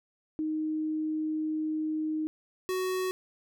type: tone pair in turn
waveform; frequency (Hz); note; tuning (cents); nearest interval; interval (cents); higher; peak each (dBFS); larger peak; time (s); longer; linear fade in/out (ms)
sine / square; 311.1 / 371.7; D#4 / F#4; 0 / +8; minor third; 308; second; -28 / -29; first; 0.39-2.27 / 2.69-3.11; first; 0
effects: none